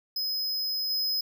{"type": "tone with level steps", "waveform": "square", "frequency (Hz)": 5070, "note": "D#8", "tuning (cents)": 32, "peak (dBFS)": [-28, -26], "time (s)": [0.16, 1.21], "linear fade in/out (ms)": 5, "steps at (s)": 0.9, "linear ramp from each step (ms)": 5, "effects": []}